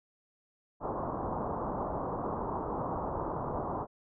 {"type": "low-pass noise", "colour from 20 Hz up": "white", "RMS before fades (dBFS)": -35, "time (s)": [0.8, 3.87], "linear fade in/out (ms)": 50, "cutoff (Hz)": 1100, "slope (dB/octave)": 48, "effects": []}